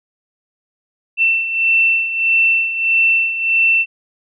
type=beating tone pair; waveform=sine; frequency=2683 / 2684.6 Hz; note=E7 / E7; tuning=+30 / +31 cents; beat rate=1.6 Hz; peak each=-19 / -13 dBFS; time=1.17-3.86 s; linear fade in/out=50 ms; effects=none